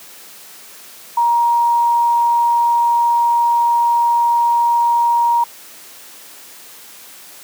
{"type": "tone", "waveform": "sine", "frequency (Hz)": 943, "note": "A#5", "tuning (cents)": 20, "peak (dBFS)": -11, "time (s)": [1.17, 5.44], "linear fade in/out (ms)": 5, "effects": ["white hiss -39 dBFS RMS until 7.43 s", "high-pass 200 Hz 12 dB/octave"]}